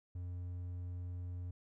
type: tone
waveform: triangle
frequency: 89 Hz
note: F2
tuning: 33 cents sharp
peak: -38 dBFS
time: 0.15-1.51 s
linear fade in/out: 5 ms
effects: none